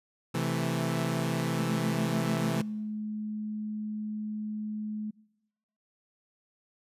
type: chord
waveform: sawtooth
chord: A minor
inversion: first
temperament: equal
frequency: 130.81 / 164.81 / 220 Hz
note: C3 / E3 / A3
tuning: 0 / 0 / 0 cents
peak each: -28 / -27 / -31 dBFS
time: 0.34-2.62 s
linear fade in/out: 10 ms
type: tone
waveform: sine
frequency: 213.1 Hz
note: G#3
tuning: 45 cents sharp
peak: -32 dBFS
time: 1.59-5.11 s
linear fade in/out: 10 ms
effects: noise-tail reverb RT60 1.0 s tail -24 dB re dry + resampled to 32000 Hz